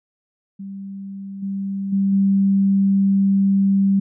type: tone with level steps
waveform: sine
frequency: 196 Hz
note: G3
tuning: in tune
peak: -29 / -22 / -15 / -13 dBFS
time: 0.59-4 s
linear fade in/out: 10 ms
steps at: 1.42 / 1.92 / 2.12 s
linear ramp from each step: 10 ms
effects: none